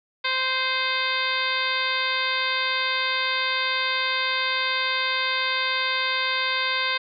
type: harmonic tone with a mistuned harmonic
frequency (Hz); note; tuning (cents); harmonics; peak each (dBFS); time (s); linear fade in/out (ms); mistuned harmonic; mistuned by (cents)
521; C5; -7; 1 / 2 / 3 / 4 / 5 / 6 / 7 / 8 / 9; -36 / -29 / -29 / -28 / -31 / -35 / -29 / -35 / -34; 0.24-6.98; 10; 5; -34
effects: none